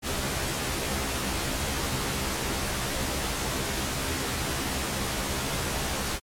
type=noise with comb filter; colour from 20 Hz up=pink; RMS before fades=-29 dBFS; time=0.02-6.2 s; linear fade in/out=50 ms; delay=15 ms; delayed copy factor=+0.95; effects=low-pass 12000 Hz 12 dB/octave + MP3 96 kbps